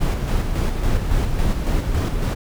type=noise with tremolo; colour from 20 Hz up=brown; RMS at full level=-18 dBFS; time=0-2.35 s; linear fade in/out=20 ms; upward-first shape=square; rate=3.6 Hz; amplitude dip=40%; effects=none